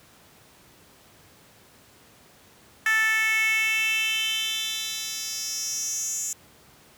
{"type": "tone with high-pass filter sweep", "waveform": "10% pulse", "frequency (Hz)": 440, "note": "A4", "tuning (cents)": 0, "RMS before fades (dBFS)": -26, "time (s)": [2.86, 6.33], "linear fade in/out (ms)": 2, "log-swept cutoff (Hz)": [1700, 7200], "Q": 4.9, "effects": ["pink hiss -54 dBFS RMS until 6.97 s", "high-pass 80 Hz 12 dB/octave"]}